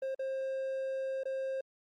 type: tone with dropouts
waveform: triangle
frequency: 532 Hz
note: C5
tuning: 29 cents sharp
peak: -31 dBFS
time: 0.02-1.61 s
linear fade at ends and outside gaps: 5 ms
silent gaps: 0.148-0.192 / 1.235-1.254 s
effects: Opus 32 kbps